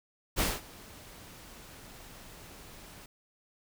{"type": "noise with ADSR envelope", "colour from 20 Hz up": "pink", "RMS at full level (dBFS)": -27, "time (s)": [0.36, 3.06], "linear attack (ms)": 45, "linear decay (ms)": 200, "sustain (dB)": -23, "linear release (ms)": 4, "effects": []}